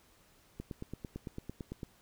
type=click train; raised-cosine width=3 ms; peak=-27 dBFS; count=12; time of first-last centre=0.6-1.832 s; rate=8.93 Hz; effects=pink hiss -65 dBFS RMS until 2.01 s